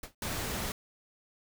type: noise with exponential decay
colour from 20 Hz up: pink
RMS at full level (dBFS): -36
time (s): 0.03-0.15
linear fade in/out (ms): 5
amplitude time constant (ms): 24
type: noise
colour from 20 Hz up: pink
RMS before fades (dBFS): -35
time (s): 0.22-0.72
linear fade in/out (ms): 2
effects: none